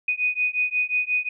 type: beating tone pair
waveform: sine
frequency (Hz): 2484 / 2489.6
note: D#7 / D#7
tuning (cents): -3 / 0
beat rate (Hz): 5.6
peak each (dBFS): -24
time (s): 0.08-1.29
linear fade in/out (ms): 5
effects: none

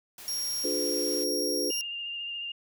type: noise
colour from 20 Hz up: white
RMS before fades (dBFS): -45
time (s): 0.18-1.24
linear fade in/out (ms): 2
type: tone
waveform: sawtooth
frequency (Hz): 5588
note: F8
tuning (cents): 0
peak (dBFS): -27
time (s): 0.28-1.81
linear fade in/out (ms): 0
type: chord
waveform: sine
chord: D diminished seventh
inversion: none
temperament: just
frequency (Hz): 293.7 / 352.4 / 422.9 / 507.5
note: D4 / F4 / Ab4 / Cb5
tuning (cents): 0 / +16 / +31 / +47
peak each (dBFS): -34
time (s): 0.64-1.71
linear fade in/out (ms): 5
type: tone with vibrato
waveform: sine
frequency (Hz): 2809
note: F7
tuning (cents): +9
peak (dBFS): -33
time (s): 1.7-2.52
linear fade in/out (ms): 5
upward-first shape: sine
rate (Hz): 14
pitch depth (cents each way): 21
effects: none

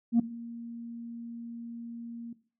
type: tone with ADSR envelope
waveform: sine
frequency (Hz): 233.7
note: A#3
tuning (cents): +5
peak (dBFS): -15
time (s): 0.12-2.33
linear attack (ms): 74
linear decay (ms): 6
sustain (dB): -23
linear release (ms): 4
effects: noise-tail reverb RT60 0.4 s tail -17 dB re dry + tanh soft clip ceiling -17 dBFS

